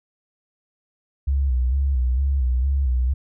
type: tone with vibrato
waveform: sine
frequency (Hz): 65.5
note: C2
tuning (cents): +2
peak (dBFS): -17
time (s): 1.27-3.14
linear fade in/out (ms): 10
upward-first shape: square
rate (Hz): 2.2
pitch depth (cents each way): 83
effects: none